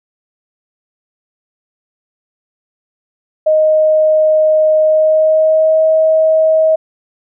sine tone with pitch glide, 622.3 to 634.6 Hz, D#5 to D#5, 0 to +34 cents, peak -7 dBFS, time 3.46-6.76 s, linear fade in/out 10 ms, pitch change +34 cents, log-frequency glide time 4.82-5.84 s, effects none

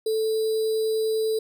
sine tone with sample-and-hold, 440 Hz, A4, in tune, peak -21 dBFS, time 0.06-1.39 s, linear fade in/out 5 ms, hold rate 4410 Hz, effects none

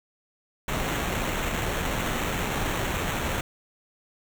pink noise with sample-and-hold, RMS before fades -28 dBFS, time 0.68-3.41 s, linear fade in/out 2 ms, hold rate 4900 Hz, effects none

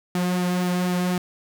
sawtooth tone with flanger, 179.8 Hz, F#3, 49 cents flat, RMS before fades -23 dBFS, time 0.15-1.18 s, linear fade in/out 2 ms, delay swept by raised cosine 1.9 to 3.5 ms, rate 4 Hz, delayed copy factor -0.55, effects none

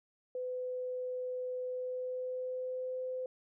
sine tone with pitch glide, 504 to 511.3 Hz, B4 to C5, +35 to -40 cents, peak -35 dBFS, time 0.35-3.26 s, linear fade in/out 2 ms, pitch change +25 cents, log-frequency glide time 1.64-3 s, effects none

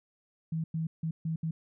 sine tone bursts at uneven times, 161.5 Hz, E3, 35 cents flat, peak -29 dBFS, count 5, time 0.52-0.64 / 0.74-0.87 / 1.03-1.11 / 1.25-1.36 / 1.43-1.51 s, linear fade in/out 5 ms, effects none

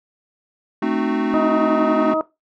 square chord, A diminished seventh, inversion none, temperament equal with one note detuned, 220 / 261.6 / 304.4 / 370 Hz, A3 / C4 / Eb4 / Gb4, 0 / 0 / -38 / 0 cents, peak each -24 / -24 / -23 / -25 dBFS, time 0.82-2.14 s, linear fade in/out 5 ms
harmonic tone, 315.5 Hz, D#4, 24 cents sharp, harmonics 1 / 2 / 3 / 4, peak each -23 / -20 / -27 / -23 dBFS, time 1.34-2.21 s, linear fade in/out 0 ms
effects noise-tail reverb RT60 0.2 s tail -17 dB re dry + low-pass 2000 Hz 12 dB/octave

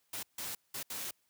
white noise bursts at uneven times, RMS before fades -40 dBFS, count 4, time 0.13-0.23 / 0.38-0.55 / 0.74-0.83 / 0.9-1.11 s, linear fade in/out 5 ms, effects white hiss -75 dBFS RMS until 1.29 s + high-pass 60 Hz 12 dB/octave

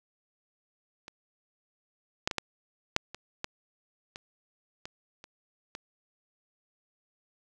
clicks, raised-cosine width 0.2 ms, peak -26 / -9 / -15 / -11 / -6 / -23 / -15 / -23 / -22 / -29 / -21 dBFS, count 11, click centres 1.081 / 2.275 / 2.312 / 2.383 / 2.964 / 3.146 / 3.444 / 4.159 / 4.855 / 5.241 / 5.751 s, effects none

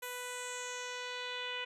10% pulse tone with low-pass filter sweep, 495.4 Hz, B4, 5 cents sharp, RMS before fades -41 dBFS, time 0.02-1.65 s, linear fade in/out 10 ms, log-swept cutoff 12000 to 2900 Hz, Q 3.1, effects none

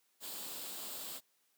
white noise with comb filter, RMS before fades -44 dBFS, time 0.2-1.21 s, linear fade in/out 50 ms, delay 0.25 ms, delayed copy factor +0.5, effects white hiss -75 dBFS RMS until 1.57 s + high-pass 200 Hz 12 dB/octave

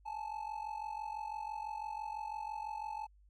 triangle ring-modulated tone, 863 Hz, A5, 34 cents flat, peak -34 dBFS, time 0.05-3.07 s, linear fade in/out 20 ms, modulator 23 Hz, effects added 50 Hz sine -61 dBFS peak until 3.29 s

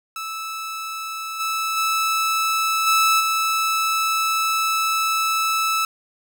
sawtooth tone with level steps, 1311 Hz, E6, 10 cents flat, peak -24 / -18 / -15 / -11 / -15 dBFS, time 0.16-5.85 s, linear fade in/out 2 ms, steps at 1.39 / 1.76 / 2.86 / 3.19 s, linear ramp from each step 20 ms, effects none

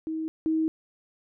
sine tone pair in turn, 318.3 / 318.3 Hz, D#4 / D#4, +39 / +39 cents, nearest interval unison, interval 0 cents, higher neither, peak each -28 / -22 dBFS, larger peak second, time 0.07-0.28 / 0.46-0.68 s, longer second, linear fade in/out 0 ms, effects none

